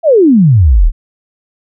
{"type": "exponential sweep", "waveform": "sine", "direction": "down", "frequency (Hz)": [698.5, 32], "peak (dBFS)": -3, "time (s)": [0.03, 0.92], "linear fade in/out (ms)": 50, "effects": []}